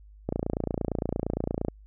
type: click train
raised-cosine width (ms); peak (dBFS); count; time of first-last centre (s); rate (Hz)
2; -14; 41; 0.29-1.684; 28.7
effects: added 51 Hz sine -48 dBFS peak until 1.86 s